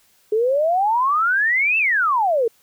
sine exponential two-way sweep, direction up then down, 416.7 to 2700 to 435.4 Hz, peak -15 dBFS, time 0.32-2.48 s, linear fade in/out 5 ms, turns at 1.78 s, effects white hiss -58 dBFS RMS until 2.62 s

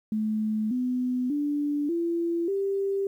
sine tone with pitch steps, 215.9 / 250.9 / 291.5 / 338.8 / 393.7 Hz, A3 / B3 / D4 / E4 / G4, -33 / +28 / -13 / +48 / +8 cents, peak -24 dBFS, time 0.12-3.07 s, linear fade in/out 2 ms, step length 590 ms, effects 10-bit

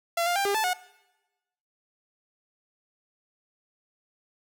sawtooth tone with pitch steps, 680 / 702 / 793 / 402.3 / 874 / 728 Hz, F5 / F5 / G5 / G4 / A5 / F#5, -46 / +9 / +20 / +45 / -12 / -28 cents, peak -20 dBFS, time 0.17-0.734 s, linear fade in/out 5 ms, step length 94 ms, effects noise-tail reverb RT60 1.0 s tail -20 dB re dry

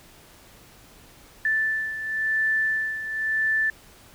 sine beating tone pair, 1760 / 1760.95 Hz, A6 / A6, 0 / +1 cents, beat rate 0.95 Hz, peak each -23 / -29 dBFS, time 1.45-3.7 s, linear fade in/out 2 ms, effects pink hiss -51 dBFS RMS until 4.14 s

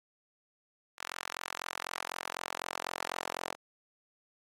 sawtooth tone with high-pass filter sweep, 44 Hz, F1, 14 cents sharp, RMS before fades -40 dBFS, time 0.97-3.56 s, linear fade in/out 50 ms, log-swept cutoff 1300 to 670 Hz, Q 1.1, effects low-pass 12000 Hz 12 dB/octave + AAC 48 kbps

